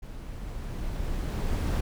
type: noise with level ramp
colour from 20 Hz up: brown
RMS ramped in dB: -40 to -25 dBFS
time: 0.02-1.81 s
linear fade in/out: 10 ms
effects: none